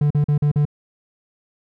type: tone bursts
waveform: triangle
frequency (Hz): 147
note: D3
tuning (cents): +2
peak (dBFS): -12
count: 5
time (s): 0.01-0.653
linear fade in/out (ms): 5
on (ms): 95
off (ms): 42
effects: none